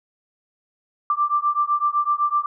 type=beating tone pair; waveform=sine; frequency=1174.7 / 1182.6 Hz; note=D6 / D6; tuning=0 / +12 cents; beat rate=7.9 Hz; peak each=-21 dBFS; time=1.1-2.46 s; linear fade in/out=2 ms; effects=none